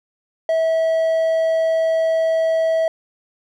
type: tone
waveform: triangle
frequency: 649 Hz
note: E5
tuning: 27 cents flat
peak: -13 dBFS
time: 0.49-2.88 s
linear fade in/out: 2 ms
effects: none